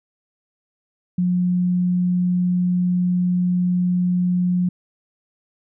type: tone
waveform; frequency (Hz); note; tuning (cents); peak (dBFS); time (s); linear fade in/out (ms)
sine; 179.3; F3; +46; -16; 1.18-4.69; 5
effects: none